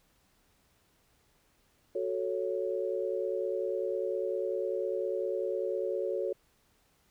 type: chord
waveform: sine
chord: F# minor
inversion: none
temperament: equal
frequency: 370 / 440 / 554.4 Hz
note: F#4 / A4 / C#5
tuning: 0 / 0 / 0 cents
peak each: -34 dBFS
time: 1.95-6.33 s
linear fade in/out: 5 ms
effects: pink hiss -69 dBFS RMS until 7.1 s